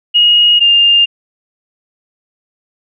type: tone pair in turn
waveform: sine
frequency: 2877 / 2808 Hz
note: F#7 / F7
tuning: -49 / +9 cents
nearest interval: unison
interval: 42 cents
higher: first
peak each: -5 dBFS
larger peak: neither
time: 0.14-0.6 / 0.6-1.06 s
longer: neither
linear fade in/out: 20 ms
effects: none